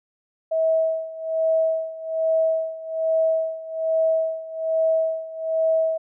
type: tone with tremolo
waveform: sine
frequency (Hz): 645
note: E5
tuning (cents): -38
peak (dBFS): -16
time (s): 0.51-5.98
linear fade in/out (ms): 10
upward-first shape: sine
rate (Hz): 1.2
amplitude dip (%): 85
effects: none